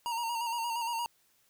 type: tone with vibrato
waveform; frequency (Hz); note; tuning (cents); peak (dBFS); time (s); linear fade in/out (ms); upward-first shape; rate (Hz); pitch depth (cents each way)
square; 932.3; A#5; 0; -32; 0.06-1.06; 0; square; 8.6; 38
effects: white hiss -69 dBFS RMS until 1.49 s